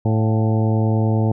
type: harmonic tone with a mistuned harmonic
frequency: 110 Hz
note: A2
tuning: in tune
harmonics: 1 / 2 / 3 / 4 / 5 / 6 / 7 / 8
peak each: -16 / -22 / -26 / -28 / -30 / -32 / -33 / -34 dBFS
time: 0.05-1.32 s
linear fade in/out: 5 ms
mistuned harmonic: 6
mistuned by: +75 cents
effects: none